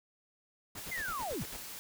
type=noise bursts; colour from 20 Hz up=pink; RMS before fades=-45 dBFS; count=8; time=0.75-1.569 s; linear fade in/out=5 ms; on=49 ms; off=61 ms
type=noise; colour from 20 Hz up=white; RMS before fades=-45 dBFS; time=0.77-1.79 s; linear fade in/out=0 ms
type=linear sweep; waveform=sine; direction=down; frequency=2132 to 64 Hz; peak=-35 dBFS; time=0.91-1.44 s; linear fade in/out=10 ms
effects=none